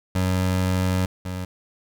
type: tone pair in turn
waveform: 25% pulse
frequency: 92.5 / 91.7 Hz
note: F#2 / F#2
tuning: 0 / -15 cents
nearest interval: unison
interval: 15 cents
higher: first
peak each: -16 / -24 dBFS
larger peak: first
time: 0.15-1.06 / 1.25-1.45 s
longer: first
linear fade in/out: 5 ms
effects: none